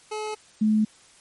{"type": "tone pair in turn", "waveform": ["25% pulse", "sine"], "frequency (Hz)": [428.2, 215.1], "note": ["A4", "A3"], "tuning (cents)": [-47, -39], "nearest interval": "octave", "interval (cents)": 1192, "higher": "first", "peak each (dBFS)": [-25, -17], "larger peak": "second", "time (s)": [[0.11, 0.35], [0.61, 0.85]], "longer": "neither", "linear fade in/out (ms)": 10, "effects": ["white hiss -54 dBFS RMS until 1.2 s", "MP3 48 kbps"]}